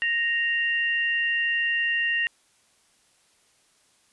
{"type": "tone pair together", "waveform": "sine", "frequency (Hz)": [1864.7, 2777], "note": ["A#6", "F7"], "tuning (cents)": [0, -10], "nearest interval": "perfect fifth", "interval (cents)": 690, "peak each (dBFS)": [-23, -27], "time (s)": [0.02, 2.27], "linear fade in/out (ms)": 0, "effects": ["white hiss -63 dBFS RMS until 4.12 s", "resampled to 24000 Hz"]}